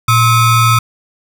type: ring-modulated tone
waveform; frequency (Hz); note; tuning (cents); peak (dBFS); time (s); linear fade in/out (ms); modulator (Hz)
square; 587.3; D5; 0; -5; 0.08-0.79; 5; 704
effects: none